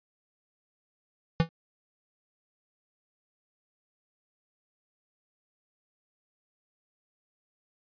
square tone with exponential decay, 164.81 Hz, E3, in tune, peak -16 dBFS, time 1.4-1.49 s, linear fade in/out 0 ms, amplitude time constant 19 ms, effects resampled to 11025 Hz

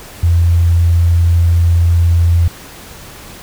sine tone, 85.2 Hz, F2, 42 cents flat, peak -7 dBFS, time 0.23-2.48 s, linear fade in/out 5 ms, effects pink hiss -34 dBFS RMS until 3.42 s

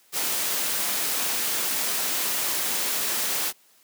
white noise, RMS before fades -26 dBFS, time 0.12-3.53 s, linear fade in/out 50 ms, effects white hiss -59 dBFS RMS until 3.83 s + high-pass 200 Hz 12 dB/octave

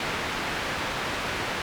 white low-pass noise, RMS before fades -30 dBFS, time 0-1.62 s, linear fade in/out 2 ms, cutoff 2300 Hz, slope 12 dB/octave, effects none

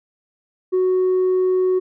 triangle tone with tanh clipping, 370 Hz, F#4, in tune, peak -15 dBFS, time 0.72-1.8 s, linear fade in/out 20 ms, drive 6 dB, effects none

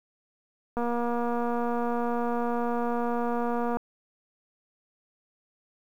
click train, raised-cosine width 1 ms, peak -17 dBFS, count 715, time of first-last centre 0.77-3.77 s, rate 238 Hz, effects 9-bit

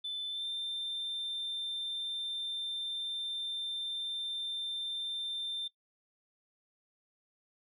sine tone with pitch glide, 3520 to 3579 Hz, A7 to A7, 0 to +29 cents, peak -33 dBFS, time 0.04-5.68 s, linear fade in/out 10 ms, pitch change +29 cents, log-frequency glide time 0.29-0.47 s, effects noise-tail reverb RT60 0.1 s tail -18 dB re dry + tanh soft clip ceiling -32 dBFS

